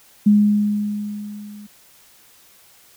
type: tone with level ramp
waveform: sine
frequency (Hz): 207.7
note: G#3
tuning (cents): 0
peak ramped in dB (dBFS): -8 to -36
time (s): 0.26-1.67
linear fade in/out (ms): 10
effects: white hiss -51 dBFS RMS until 2.96 s